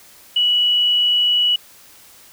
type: tone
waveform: sine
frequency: 2938 Hz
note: F#7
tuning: 13 cents flat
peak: -13 dBFS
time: 0.36-1.56 s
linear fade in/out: 5 ms
effects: white hiss -46 dBFS RMS until 2.32 s